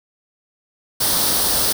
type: noise with comb filter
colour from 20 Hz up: white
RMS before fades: -18 dBFS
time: 1-1.73 s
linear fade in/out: 10 ms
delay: 0.21 ms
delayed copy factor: +0.6
effects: none